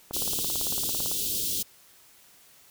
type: click train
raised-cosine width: 1 ms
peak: -23 dBFS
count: 19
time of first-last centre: 0.11-1.116 s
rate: 17.9 Hz
type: band-stop noise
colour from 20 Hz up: white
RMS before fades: -29 dBFS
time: 0.13-1.63 s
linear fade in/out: 10 ms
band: 490 to 3000 Hz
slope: 48 dB/octave
effects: white hiss -56 dBFS RMS until 2.7 s